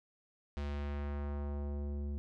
square tone with low-pass filter sweep, 72 Hz, D2, 34 cents flat, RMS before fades -38 dBFS, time 0.57-2.18 s, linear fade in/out 0 ms, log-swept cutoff 4500 to 280 Hz, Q 0.87, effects none

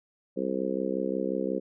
harmonic tone, 65.6 Hz, C2, 5 cents sharp, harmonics 3 / 4 / 5 / 6 / 7 / 8, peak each -34 / -34 / -34 / -34 / -34 / -34 dBFS, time 0.36-1.6 s, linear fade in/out 20 ms, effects none

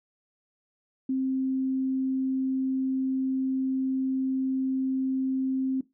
sine tone, 263.4 Hz, C4, 12 cents sharp, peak -24 dBFS, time 1.09-5.81 s, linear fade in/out 5 ms, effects noise-tail reverb RT60 0.2 s tail -18 dB re dry

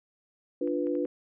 sine chord, B diminished, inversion first, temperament equal, 293.7 / 349.2 / 493.9 Hz, D4 / F4 / B4, 0 / 0 / 0 cents, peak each -30 / -31 / -31 dBFS, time 0.61-1.06 s, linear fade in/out 5 ms
clicks, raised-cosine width 0.5 ms, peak -37 dBFS, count 4, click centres 0.675 / 0.87 / 0.953 / 1.052 s
effects none

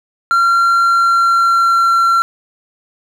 triangle tone with pitch glide, 1374 to 1361.4 Hz, F6 to F6, -29 to -45 cents, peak -7 dBFS, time 0.31-2.22 s, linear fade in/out 0 ms, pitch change -16 cents, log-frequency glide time 0.82-2.01 s, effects none

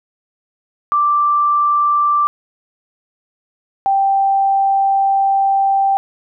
sine tone pair in turn, 1174.7 / 784 Hz, D6 / G5, 0 / 0 cents, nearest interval perfect fifth, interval 700 cents, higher first, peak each -11 dBFS, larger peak neither, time 0.92-2.27 / 3.86-5.97 s, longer second, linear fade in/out 0 ms, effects none

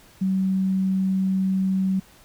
sine tone, 190 Hz, F#3, 46 cents sharp, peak -19 dBFS, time 0.21-2 s, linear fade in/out 10 ms, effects pink hiss -52 dBFS RMS until 2.24 s

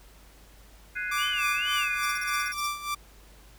sine chord, Ab dominant seventh, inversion third, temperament equal, 1480 / 1661.2 / 2093 / 2489 Hz, Gb6 / Ab6 / C7 / Eb7, 0 / 0 / 0 / 0 cents, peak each -32 / -37 / -36 / -37 dBFS, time 0.95-2.53 s, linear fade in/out 20 ms
sawtooth tone with tremolo, 1174.7 Hz, D6, in tune, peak -23 dBFS, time 1.11-2.95 s, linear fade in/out 10 ms, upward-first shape sine, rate 3.4 Hz, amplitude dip 75%
sine tone with vibrato, 2728 Hz, F7, 41 cents flat, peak -28 dBFS, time 1.17-1.99 s, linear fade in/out 50 ms, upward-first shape sine, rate 2.3 Hz, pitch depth 190 cents each way
sawtooth tone bursts, 5588 Hz, F8, in tune, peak -32 dBFS, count 11, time 2.03-2.665 s, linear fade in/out 2 ms, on 25 ms, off 36 ms
effects added 50 Hz sine -52 dBFS peak until 3.58 s + pink hiss -56 dBFS RMS until 3.58 s

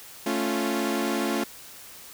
sawtooth chord, A augmented, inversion none, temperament equal, 220 / 277.2 / 349.2 Hz, A3 / C#4 / E#4, 0 / 0 / 0 cents, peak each -25 dBFS, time 0.26-1.44 s, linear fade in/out 5 ms, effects white hiss -45 dBFS RMS until 2.13 s

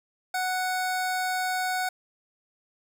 25% pulse tone, 740 Hz, F#5, in tune, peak -22 dBFS, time 0.34-1.89 s, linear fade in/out 5 ms, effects none

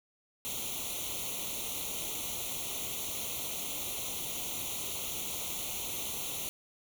white noise with comb filter, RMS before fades -37 dBFS, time 0.45-6.49 s, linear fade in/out 0 ms, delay 0.3 ms, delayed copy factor +0.95, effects none

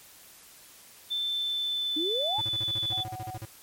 sine tone with pitch glide, 3540 to 3475 Hz, A7 to A7, +10 to -22 cents, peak -27 dBFS, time 1.1-3.04 s, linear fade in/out 20 ms, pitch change -32 cents, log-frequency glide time 1.3-2.84 s
sine exponential sweep, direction up, 293.2 to 920 Hz, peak -29 dBFS, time 1.96-2.41 s, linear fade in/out 10 ms
square tone bursts, 110 Hz, A2, in tune, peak -36 dBFS, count 15, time 2.38-3.454 s, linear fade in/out 5 ms, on 38 ms, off 36 ms
sine tone, 746 Hz, F#5, 14 cents sharp, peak -37 dBFS, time 2.92-3.37 s, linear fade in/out 2 ms
effects white hiss -52 dBFS RMS until 3.62 s + MP3 64 kbps

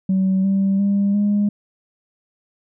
sine tone with pitch steps, 189.9 / 194.9 / 200 / 205.3 Hz, F#3 / G3 / G3 / G#3, +45 / -10 / +35 / -20 cents, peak -13 dBFS, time 0.09-1.49 s, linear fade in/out 5 ms, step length 350 ms, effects tanh soft clip ceiling -12 dBFS

